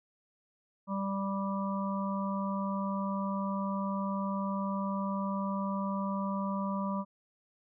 harmonic tone, 196 Hz, G3, in tune, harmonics 1 / 3 / 5 / 6, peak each -32 / -40 / -38 / -40 dBFS, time 0.87-7.05 s, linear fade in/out 50 ms, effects none

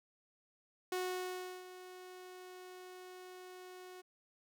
sawtooth tone with ADSR envelope, 366.6 Hz, F#4, 16 cents flat, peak -31 dBFS, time 0.92-4.02 s, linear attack 3 ms, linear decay 710 ms, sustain -15 dB, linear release 17 ms, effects none

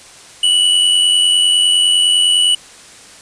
square tone with amplitude modulation, 2951 Hz, F#7, 5 cents flat, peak -8 dBFS, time 0.43-2.55 s, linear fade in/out 5 ms, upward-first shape sine, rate 89.9 Hz, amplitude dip 45%, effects white hiss -39 dBFS RMS until 3.21 s + resampled to 22050 Hz

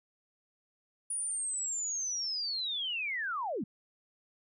sine linear sweep, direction down, 9740 to 166.9 Hz, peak -32 dBFS, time 1.1-3.64 s, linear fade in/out 5 ms, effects none

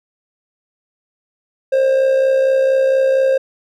triangle tone with amplitude modulation, 532 Hz, C5, 29 cents sharp, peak -7 dBFS, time 1.72-3.38 s, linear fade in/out 10 ms, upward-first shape sine, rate 64.3 Hz, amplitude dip 45%, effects none

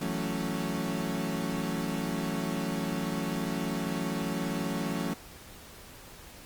35% pulse chord, F# minor seventh, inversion third, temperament equal, 164.81 / 185 / 220 / 277.2 Hz, E3 / F#3 / A3 / C#4, 0 / 0 / 0 / 0 cents, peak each -34 dBFS, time 0.01-5.14 s, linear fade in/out 5 ms, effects pink hiss -49 dBFS RMS until 6.45 s + Opus 48 kbps

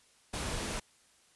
pink noise, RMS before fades -36 dBFS, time 0.33-0.8 s, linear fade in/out 10 ms, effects white hiss -65 dBFS RMS until 1.35 s + resampled to 24000 Hz

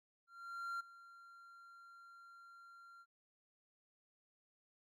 triangle tone with ADSR envelope, 1380 Hz, F6, 21 cents flat, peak -37 dBFS, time 0.27-3.06 s, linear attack 530 ms, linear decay 11 ms, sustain -18 dB, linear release 51 ms, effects none

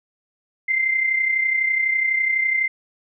sine tone pair together, 2083 / 2115 Hz, C7 / C7, -8 / +18 cents, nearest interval unison, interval 26 cents, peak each -18 / -26 dBFS, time 0.68-2.68 s, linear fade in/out 10 ms, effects none

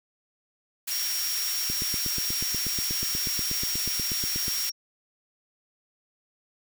white high-pass noise, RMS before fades -31 dBFS, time 0.87-4.7 s, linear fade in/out 10 ms, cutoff 1600 Hz, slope 12 dB/octave
sine tone, 5588 Hz, F8, in tune, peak -29 dBFS, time 0.9-4.72 s, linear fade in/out 20 ms
click train, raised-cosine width 3 ms, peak -22 dBFS, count 24, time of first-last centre 1.7-4.481 s, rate 8.27 Hz
effects none

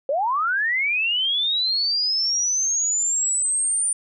sine linear sweep, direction up, 520 to 9220 Hz, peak -19 dBFS, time 0.09-3.93 s, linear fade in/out 2 ms, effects none

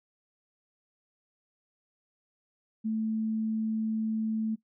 sine tone, 220 Hz, A3, in tune, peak -27 dBFS, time 2.84-4.56 s, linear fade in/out 20 ms, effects noise-tail reverb RT60 0.1 s tail -18 dB re dry

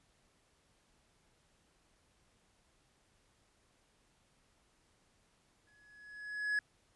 triangle tone with exponential growth, 1688 Hz, G#6, 28 cents sharp, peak -27 dBFS, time 5.67-6.59 s, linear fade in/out 2 ms, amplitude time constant 200 ms, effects pink hiss -72 dBFS RMS until 6.95 s + resampled to 24000 Hz

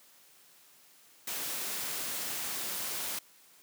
white noise, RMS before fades -36 dBFS, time 1.27-3.19 s, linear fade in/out 5 ms, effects white hiss -60 dBFS RMS until 3.62 s + high-pass 150 Hz 12 dB/octave

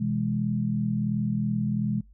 sine chord, E major, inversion second, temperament equal with one note detuned, 126.43 / 164.81 / 207.7 Hz, B2 / E3 / G#3, +41 / 0 / 0 cents, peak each -29 / -31 / -26 dBFS, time 0-2.01 s, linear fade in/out 10 ms, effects noise-tail reverb RT60 0.2 s tail -25 dB re dry + added 50 Hz sine -50 dBFS peak until 2.13 s

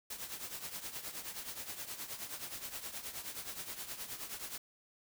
white noise with tremolo, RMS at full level -41 dBFS, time 0.1-4.58 s, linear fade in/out 5 ms, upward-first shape triangle, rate 9.5 Hz, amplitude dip 75%, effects none

